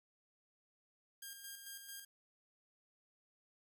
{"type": "tone with tremolo", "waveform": "5% pulse", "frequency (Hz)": 1611, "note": "G6", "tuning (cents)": 47, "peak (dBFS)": -36, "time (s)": [1.22, 2.05], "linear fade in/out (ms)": 5, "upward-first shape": "square", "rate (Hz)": 4.5, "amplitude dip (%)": 45, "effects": ["13-bit"]}